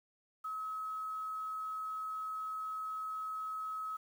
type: tone with quantisation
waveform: sine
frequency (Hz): 1282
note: E6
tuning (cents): -49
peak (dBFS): -37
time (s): 0.44-3.97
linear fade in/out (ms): 10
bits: 10
effects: none